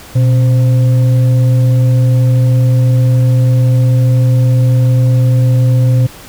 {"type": "tone with frequency modulation", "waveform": "sine", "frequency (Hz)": 123.47, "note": "B2", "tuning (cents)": 0, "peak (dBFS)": -6, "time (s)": [0.15, 6.07], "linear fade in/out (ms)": 10, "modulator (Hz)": 395, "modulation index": 0.28, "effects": ["pink hiss -34 dBFS RMS until 6.28 s"]}